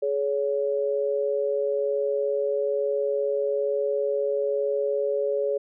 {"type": "tone pair together", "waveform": "sine", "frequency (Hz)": [421.5, 562.6], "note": ["G#4", "C#5"], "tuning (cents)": [26, 26], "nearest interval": "perfect fourth", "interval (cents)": 500, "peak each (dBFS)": -25, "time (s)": [0.02, 5.58], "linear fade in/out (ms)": 10, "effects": []}